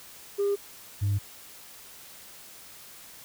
sine tone pair in turn, 402.7 / 100.67 Hz, G4 / G2, +47 / +47 cents, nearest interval 2 octaves, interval 2400 cents, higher first, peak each -21 dBFS, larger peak neither, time 0.38-0.56 / 1.01-1.19 s, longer neither, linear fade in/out 20 ms, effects tanh soft clip ceiling -21 dBFS + white hiss -48 dBFS RMS until 3.24 s

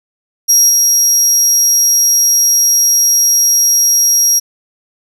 35% pulse tone with level steps, 5650 Hz, F8, 19 cents sharp, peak -3 / -5 dBFS, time 0.48-4.4 s, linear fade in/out 20 ms, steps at 0.69 s, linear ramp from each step 10 ms, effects none

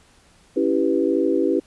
sine chord, C# half-diminished seventh, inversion none, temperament equal, 277.2 / 329.6 / 392 / 493.9 Hz, C#4 / E4 / G4 / B4, 0 / 0 / 0 / 0 cents, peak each -23 / -21 / -22 / -24 dBFS, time 0.56-1.6 s, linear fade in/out 10 ms, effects pink hiss -55 dBFS RMS until 1.66 s + resampled to 24000 Hz

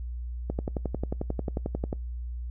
click train, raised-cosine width 2 ms, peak -16 dBFS, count 17, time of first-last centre 0.5-1.929 s, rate 11.2 Hz, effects noise-tail reverb RT60 0.2 s tail -26 dB re dry + added 60 Hz sine -32 dBFS peak until 2.5 s

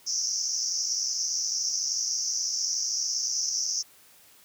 pink band-pass noise, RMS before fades -29 dBFS, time 0.06-3.83 s, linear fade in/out 20 ms, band 5300 to 6200 Hz, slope 96 dB/octave, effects white hiss -56 dBFS RMS until 4.44 s + high-pass 60 Hz 12 dB/octave

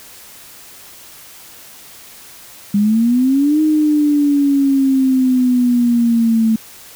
sine exponential two-way sweep, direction up then down, 199.7 to 311.1 to 220.9 Hz, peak -10 dBFS, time 2.74-6.56 s, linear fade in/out 5 ms, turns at 3.61 s, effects white hiss -39 dBFS RMS until 6.95 s

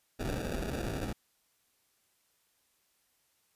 pink noise with sample-and-hold, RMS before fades -35 dBFS, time 0.19-1.13 s, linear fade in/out 10 ms, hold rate 1050 Hz, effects white hiss -73 dBFS RMS until 3.55 s + resampled to 32000 Hz

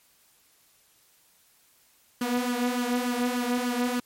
sawtooth tone with flanger, 245.2 Hz, B3, 12 cents flat, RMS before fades -27 dBFS, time 2.21-4 s, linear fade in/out 5 ms, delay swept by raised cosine 0.63 to 4.03 ms, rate 3.4 Hz, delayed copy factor +0.6, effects white hiss -62 dBFS RMS until 4.05 s + MP3 64 kbps

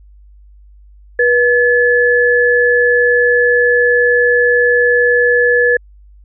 sine tone pair together, 485.5 / 1719 Hz, B4 / A6, -30 / -41 cents, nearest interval octave + minor seventh, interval 2189 cents, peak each -11 dBFS, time 1.19-5.77 s, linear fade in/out 5 ms, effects added 50 Hz sine -39 dBFS peak until 6.24 s

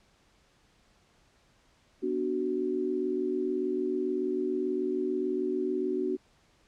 sine chord, B minor, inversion none, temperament equal with one note detuned, 246.9 / 293.7 / 371.9 Hz, B3 / D4 / F#4, 0 / 0 / +9 cents, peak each -35 / -33 / -29 dBFS, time 2.02-6.17 s, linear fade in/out 20 ms, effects pink hiss -65 dBFS RMS until 6.67 s + low-pass 7000 Hz 12 dB/octave

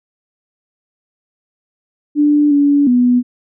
sine tone with pitch steps, 294.5 / 286 / 246.2 Hz, D4 / D4 / B3, +5 / -46 / -5 cents, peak -8 dBFS, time 2.15-3.23 s, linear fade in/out 50 ms, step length 360 ms, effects none

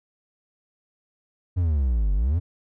triangle exponential two-way sweep, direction down then up, 93.6 to 46.25 to 93.6 Hz, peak -17 dBFS, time 1.56-2.4 s, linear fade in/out 20 ms, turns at 2.14 s, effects none

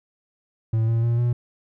triangle tone with pitch steps, 111.9 / 114.71 / 117.6 / 120.56 Hz, A2 / A#2 / A#2 / B2, +30 / -27 / +16 / -41 cents, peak -16 dBFS, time 0.73-1.33 s, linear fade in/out 5 ms, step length 150 ms, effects none

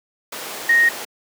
sine tone in noise, 1864.7 Hz, A#6, in tune, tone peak -11 dBFS, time 0.69-0.89 s, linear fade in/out 5 ms, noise pink, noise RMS -29 dBFS, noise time 0.32-1.05 s, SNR +15 dB, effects high-pass 400 Hz 12 dB/octave

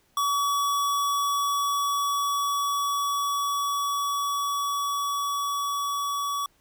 square tone with level ramp, 1136 Hz, C#6, 42 cents sharp, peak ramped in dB -23 to -27 dBFS, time 0.17-6.46 s, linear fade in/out 2 ms, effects pink hiss -65 dBFS RMS until 6.6 s

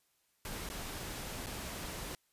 pink noise with dropouts, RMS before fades -42 dBFS, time 0.45-2.15 s, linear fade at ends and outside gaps 1 ms, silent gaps 0.69-0.7 / 1.461-1.468 s, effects white hiss -75 dBFS RMS until 2.32 s + resampled to 32000 Hz

